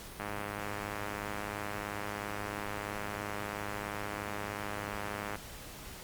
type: click train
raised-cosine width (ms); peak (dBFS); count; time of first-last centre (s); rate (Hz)
0.5; -22; 532; 0.2-5.355; 103
effects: pink hiss -47 dBFS RMS until 6.03 s + Opus 48 kbps